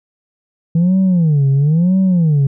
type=tone with vibrato; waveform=sine; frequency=161.2 Hz; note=E3; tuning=38 cents flat; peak=-7 dBFS; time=0.75-2.47 s; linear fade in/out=5 ms; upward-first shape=sine; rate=1 Hz; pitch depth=290 cents each way; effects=tanh soft clip ceiling -8 dBFS